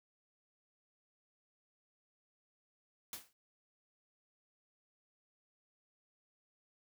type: noise with exponential decay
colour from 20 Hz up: white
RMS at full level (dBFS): -41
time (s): 3.13-3.33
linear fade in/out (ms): 1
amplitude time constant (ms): 42
effects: none